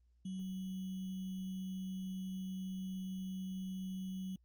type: tone with sample-and-hold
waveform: sine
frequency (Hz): 187.8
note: F#3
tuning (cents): +26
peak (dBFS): -39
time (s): 0.25-4.36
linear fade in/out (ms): 5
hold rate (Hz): 3150
effects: added 60 Hz sine -67 dBFS peak until 4.44 s + Opus 24 kbps